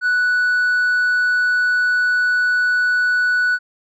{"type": "tone with hard clipping", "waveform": "triangle", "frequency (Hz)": 1480, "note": "F#6", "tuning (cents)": 0, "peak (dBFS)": -13, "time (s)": [0.01, 3.59], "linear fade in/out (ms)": 50, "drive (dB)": 1, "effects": []}